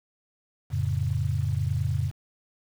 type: chord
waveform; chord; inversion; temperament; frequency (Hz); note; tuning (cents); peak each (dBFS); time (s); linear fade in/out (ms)
sine; F augmented; none; equal with one note detuned; 88.42 / 110 / 138.59; F2 / A2 / C#3; +22 / 0 / 0; -28; 0.7-2.12; 50
effects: 8-bit